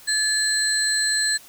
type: tone cluster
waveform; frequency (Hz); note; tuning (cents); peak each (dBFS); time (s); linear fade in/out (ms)
sine; 1724 / 4144 / 7960; A6 / C8 / B8; -36 / -17 / +13; -23; 0.07-1.38; 20
effects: tanh soft clip ceiling -9 dBFS + white hiss -47 dBFS RMS until 1.48 s